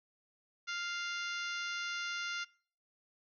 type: harmonic tone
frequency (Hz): 698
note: F5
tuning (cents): -1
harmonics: 2 / 3 / 4 / 5 / 6 / 7 / 8 / 9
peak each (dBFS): -39 / -43 / -45 / -47 / -49 / -50 / -51 / -52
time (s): 0.67-2.45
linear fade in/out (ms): 20
effects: noise-tail reverb RT60 0.5 s tail -24 dB re dry